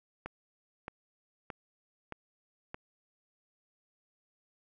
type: click train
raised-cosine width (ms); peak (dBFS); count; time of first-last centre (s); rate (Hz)
0.5; -24; 5; 0.26-2.744; 1.61
effects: none